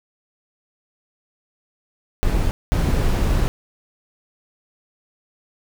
brown noise bursts at uneven times, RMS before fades -18 dBFS, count 2, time 2.23-2.51 / 2.72-3.48 s, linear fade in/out 0 ms, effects none

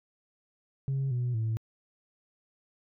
sine tone with pitch steps, 135.7 / 123.01 / 111.5 Hz, C#3 / B2 / A2, -36 / -6 / +23 cents, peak -25 dBFS, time 0.88-1.57 s, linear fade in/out 0 ms, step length 230 ms, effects tanh soft clip ceiling -25 dBFS

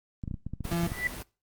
clicks, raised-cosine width 5 ms, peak -22 dBFS, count 12, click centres 0.238 / 0.278 / 0.312 / 0.342 / 0.466 / 0.536 / 0.607 / 0.653 / 0.726 / 0.835 / 0.874 / 0.919 s
pink noise, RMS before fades -40 dBFS, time 0.64-1.23 s, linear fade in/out 10 ms
35% pulse tone, 170 Hz, F3, 46 cents flat, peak -25 dBFS, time 0.71-0.87 s, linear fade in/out 5 ms
sine tone with exponential growth, 1975.5 Hz, B6, in tune, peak -23 dBFS, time 0.84-1.07 s, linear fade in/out 1 ms, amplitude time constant 48 ms
effects noise-tail reverb RT60 0.3 s tail -22 dB re dry + Opus 32 kbps

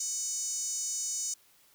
5% pulse tone with high-pass filter, 748 Hz, F#5, 19 cents sharp, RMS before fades -34 dBFS, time 0-1.34 s, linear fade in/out 5 ms, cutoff 6400 Hz, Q 5.9, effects white hiss -63 dBFS RMS until 1.74 s

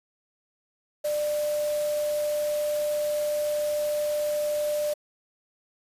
sine tone in noise, 596 Hz, D5, 25 cents sharp, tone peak -24 dBFS, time 1.04-4.94 s, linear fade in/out 10 ms, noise white, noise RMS -39 dBFS, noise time 1.04-4.94 s, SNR +12 dB, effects resampled to 32000 Hz

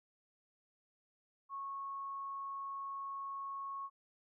sine tone, 1100 Hz, C#6, 14 cents flat, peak -40 dBFS, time 1.49-3.9 s, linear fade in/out 50 ms, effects none

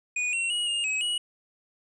square tone with pitch steps, 2466 / 2729 / 2900 / 2832 / 2553 / 2913 Hz, D#7 / F7 / F#7 / F7 / D#7 / F#7, -16 / -41 / -35 / +23 / +44 / -28 cents, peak -26 dBFS, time 0.16-1.18 s, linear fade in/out 5 ms, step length 170 ms, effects resampled to 22050 Hz

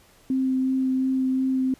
sine tone with vibrato, 261.6 Hz, C4, in tune, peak -20 dBFS, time 0.3-1.74 s, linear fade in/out 2 ms, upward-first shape sine, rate 2.8 Hz, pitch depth 10 cents each way, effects pink hiss -56 dBFS RMS until 1.79 s + resampled to 32000 Hz

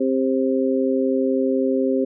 harmonic tone, 132 Hz, C3, 16 cents sharp, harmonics 2 / 3 / 4, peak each -20 / -22 / -23 dBFS, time 0-2.05 s, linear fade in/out 10 ms, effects none

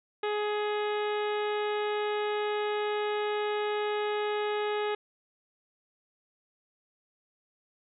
harmonic tone, 418.9 Hz, G#4, 15 cents sharp, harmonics 1 / 2 / 3 / 4 / 5 / 6 / 7 / 8 / 9, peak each -29 / -35 / -39 / -41 / -43 / -45 / -46 / -47 / -48 dBFS, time 0.23-4.95 s, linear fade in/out 5 ms, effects none

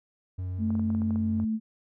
triangle tone with vibrato, 91.7 Hz, F#2, 15 cents flat, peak -28 dBFS, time 0.38-1.45 s, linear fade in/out 10 ms, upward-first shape triangle, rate 6.2 Hz, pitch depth 8 cents each way
sine tone, 220 Hz, A3, in tune, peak -25 dBFS, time 0.58-1.6 s, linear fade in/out 50 ms
clicks, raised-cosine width 1 ms, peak -29 dBFS, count 9, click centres 0.705 / 0.753 / 0.795 / 0.903 / 0.949 / 1.019 / 1.107 / 1.159 / 1.4 s
effects none

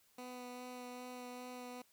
15% pulse tone with vibrato, 248.7 Hz, B3, 12 cents sharp, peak -40 dBFS, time 0.18-1.82 s, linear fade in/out 5 ms, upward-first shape sine, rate 2.5 Hz, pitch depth 11 cents each way, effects white hiss -71 dBFS RMS until 1.92 s

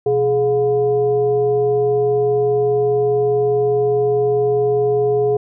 sine tone with frequency modulation, 420.1 Hz, G#4, 20 cents sharp, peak -13 dBFS, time 0.06-5.37 s, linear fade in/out 5 ms, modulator 295 Hz, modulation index 0.5, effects none

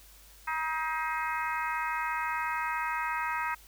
harmonic tone with a mistuned harmonic, 317 Hz, D#4, 32 cents sharp, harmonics 3 / 4 / 5 / 6 / 7 / 8, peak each -33 / -35 / -37 / -39 / -40 / -41 dBFS, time 0.47-3.55 s, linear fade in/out 10 ms, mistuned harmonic 7, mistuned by -70 cents, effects added 50 Hz sine -56 dBFS peak until 3.67 s + white hiss -56 dBFS RMS until 3.67 s

